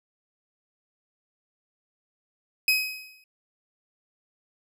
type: tone with exponential decay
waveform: 30% pulse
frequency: 2531 Hz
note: D#7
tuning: 29 cents sharp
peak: -14 dBFS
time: 2.68-3.24 s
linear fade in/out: 2 ms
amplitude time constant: 120 ms
effects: none